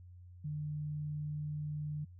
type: tone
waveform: sine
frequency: 150 Hz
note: D3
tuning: 37 cents sharp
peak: -36 dBFS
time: 0.44-2.05 s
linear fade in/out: 10 ms
effects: added 89 Hz sine -51 dBFS peak until 2.19 s